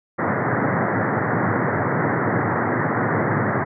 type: band-pass noise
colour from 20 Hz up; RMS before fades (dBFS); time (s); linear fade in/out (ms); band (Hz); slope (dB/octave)
pink; -21; 0.18-3.65; 20; 100 to 2000; 96
effects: none